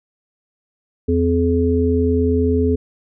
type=harmonic tone; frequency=85.2 Hz; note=F2; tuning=42 cents flat; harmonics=1 / 3 / 5; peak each=-18 / -18 / -18 dBFS; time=1.08-2.76 s; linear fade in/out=10 ms; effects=none